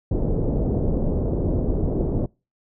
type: low-pass noise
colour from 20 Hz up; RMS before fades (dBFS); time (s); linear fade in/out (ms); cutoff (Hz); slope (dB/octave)
pink; -22; 0.11-2.26; 5; 530; 24
effects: noise-tail reverb RT60 0.3 s tail -26 dB re dry